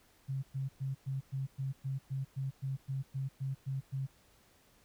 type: tone bursts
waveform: sine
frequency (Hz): 134.8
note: C#3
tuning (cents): -48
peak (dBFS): -33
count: 15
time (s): 0.28-4.07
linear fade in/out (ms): 20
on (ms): 150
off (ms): 110
effects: pink hiss -66 dBFS RMS until 4.84 s